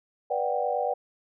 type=chord; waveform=sine; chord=G major seventh; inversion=first; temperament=just; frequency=490 / 588 / 735 / 784 Hz; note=B4 / D5 / F#5 / G5; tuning=-14 / +2 / -12 / 0 cents; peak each=-30 dBFS; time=0.3-0.94 s; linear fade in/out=10 ms; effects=none